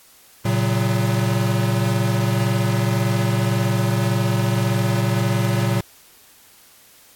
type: tone cluster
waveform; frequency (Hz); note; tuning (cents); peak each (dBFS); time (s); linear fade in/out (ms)
square; 114.7 / 136.5 / 186.1; A#2 / C#3 / F#3; -28 / -26 / +10; -20 / -25 / -24; 0.45-5.81; 5
effects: white hiss -50 dBFS RMS until 7.15 s + AAC 64 kbps